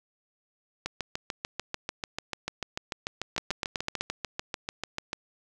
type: two click trains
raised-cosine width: 0.2 ms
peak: -14 / -11 dBFS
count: 30 / 6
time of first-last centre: 0.86-5.131 / 3.38-4.01 s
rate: 6.79 / 7.94 Hz
effects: none